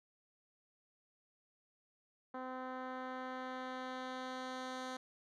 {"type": "tone with low-pass filter sweep", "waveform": "10% pulse", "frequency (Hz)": 257.1, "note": "C4", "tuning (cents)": -30, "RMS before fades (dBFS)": -44, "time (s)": [2.34, 4.97], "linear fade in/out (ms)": 5, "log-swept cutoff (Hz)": [1300, 6400], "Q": 0.88, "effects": []}